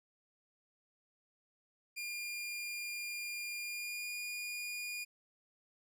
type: tone with pitch glide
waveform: sawtooth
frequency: 2409 to 2434 Hz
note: D7 to D#7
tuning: +43 to -39 cents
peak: -36 dBFS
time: 1.96-5.05 s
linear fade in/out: 20 ms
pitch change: +18 cents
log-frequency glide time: 3.58-4.13 s
effects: none